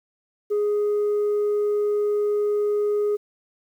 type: tone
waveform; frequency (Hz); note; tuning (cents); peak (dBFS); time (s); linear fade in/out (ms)
sine; 415.3; G#4; 0; -17; 0.5-3.17; 20
effects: tanh soft clip ceiling -18 dBFS + 9-bit